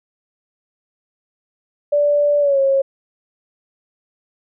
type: tone with pitch glide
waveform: sine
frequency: 583 to 544 Hz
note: D5 to C#5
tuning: -13 to -33 cents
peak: -12 dBFS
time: 1.92-2.82 s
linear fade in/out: 10 ms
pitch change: -120 cents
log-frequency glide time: 2.4-2.59 s
effects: none